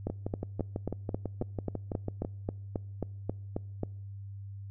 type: two click trains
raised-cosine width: 2 ms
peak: -20 / -18 dBFS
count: 14 / 15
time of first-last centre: 0.1-2.249 / 0.07-3.833 s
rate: 6.05 / 3.72 Hz
effects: noise-tail reverb RT60 0.8 s tail -25 dB re dry + added 99 Hz sine -40 dBFS peak until 4.7 s